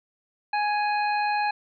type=harmonic tone; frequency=833 Hz; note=G#5; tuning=5 cents sharp; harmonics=1 / 2 / 3 / 5; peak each=-23 / -31 / -32 / -38 dBFS; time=0.53-1.51 s; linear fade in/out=5 ms; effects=none